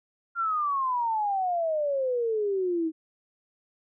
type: exponential sweep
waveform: sine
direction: down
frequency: 1400 to 313.3 Hz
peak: -24 dBFS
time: 0.35-2.92 s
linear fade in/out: 50 ms
effects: none